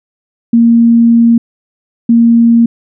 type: tone pair in turn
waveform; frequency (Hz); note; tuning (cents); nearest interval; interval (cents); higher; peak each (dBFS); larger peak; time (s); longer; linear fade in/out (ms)
sine; 232.6 / 232.6; A#3 / A#3; -4 / -4; unison; 0; neither; -3; neither; 0.53-1.38 / 2.09-2.66; first; 5
effects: none